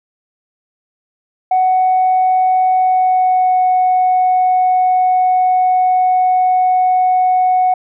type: tone with pitch glide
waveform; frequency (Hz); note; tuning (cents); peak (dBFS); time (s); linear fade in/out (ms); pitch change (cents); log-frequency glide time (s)
sine; 744 to 738; F#5 to F#5; +9 to -5; -8; 1.51-7.74; 5; -14; 2.75-3.61
effects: tanh soft clip ceiling -6 dBFS